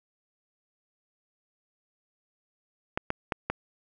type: clicks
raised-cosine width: 0.5 ms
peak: -12 dBFS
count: 4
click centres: 2.975 / 3.104 / 3.322 / 3.5 s
effects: none